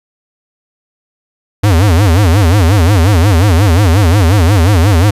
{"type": "tone with vibrato", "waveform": "square", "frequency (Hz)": 92.5, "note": "F#2", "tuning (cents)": 0, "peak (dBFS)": -6, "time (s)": [1.63, 5.11], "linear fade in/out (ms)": 10, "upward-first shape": "sine", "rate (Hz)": 5.6, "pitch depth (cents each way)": 250, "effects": ["resampled to 32000 Hz"]}